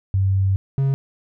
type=tone pair in turn; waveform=sine / triangle; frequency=96.4 / 136.33 Hz; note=G2 / C#3; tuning=-28 / -28 cents; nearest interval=tritone; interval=600 cents; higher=second; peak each=-15 / -14 dBFS; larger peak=second; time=0.14-0.56 / 0.78-0.94 s; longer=first; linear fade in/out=0 ms; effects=none